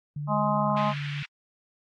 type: tone with pitch glide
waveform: sine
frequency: 146.83 to 144.47 Hz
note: D3 to D3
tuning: 0 to -28 cents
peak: -30 dBFS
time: 0.16-1.23 s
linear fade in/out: 5 ms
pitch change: -28 cents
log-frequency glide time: 0.56-0.72 s
type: harmonic tone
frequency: 209.1 Hz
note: G#3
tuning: 12 cents sharp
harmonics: 1 / 3 / 4 / 5 / 6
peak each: -28 / -29 / -29 / -27 / -33 dBFS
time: 0.27-0.94 s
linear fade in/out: 50 ms
type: band-pass noise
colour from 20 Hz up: white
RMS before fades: -39 dBFS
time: 0.76-1.26 s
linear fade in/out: 10 ms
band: 1600 to 2900 Hz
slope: 24 dB/octave
effects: AAC 64 kbps